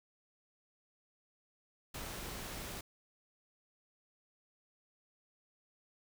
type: noise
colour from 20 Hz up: pink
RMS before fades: -44 dBFS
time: 1.94-2.81 s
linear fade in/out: 5 ms
effects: none